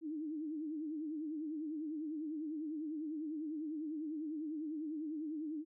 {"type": "tone with vibrato", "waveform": "sine", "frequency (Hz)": 307.9, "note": "D#4", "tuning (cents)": -18, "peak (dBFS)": -38, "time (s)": [0.01, 5.65], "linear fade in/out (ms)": 50, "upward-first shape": "sine", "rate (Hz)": 10, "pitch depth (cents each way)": 96, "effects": []}